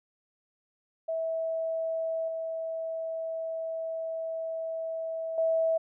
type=tone with level steps; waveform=sine; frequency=651 Hz; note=E5; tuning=22 cents flat; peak=-28 / -31 / -23 dBFS; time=1.08-5.78 s; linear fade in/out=10 ms; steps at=2.28 / 5.38 s; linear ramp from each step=2 ms; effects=none